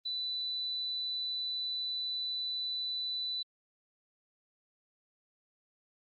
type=tone; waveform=sine; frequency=3984 Hz; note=B7; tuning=14 cents sharp; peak=-33 dBFS; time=0.05-3.43 s; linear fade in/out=10 ms; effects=Opus 32 kbps